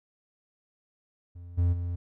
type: tone with level steps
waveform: triangle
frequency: 87.31 Hz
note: F2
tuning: in tune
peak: -39 / -19 / -27 dBFS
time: 1.35-1.96 s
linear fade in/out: 10 ms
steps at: 1.57 / 1.72 s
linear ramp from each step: 20 ms
effects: none